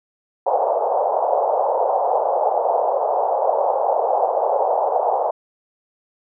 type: band-pass noise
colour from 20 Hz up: white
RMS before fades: -19 dBFS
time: 0.46-5.31 s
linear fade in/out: 5 ms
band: 490 to 860 Hz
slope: 48 dB/octave
effects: none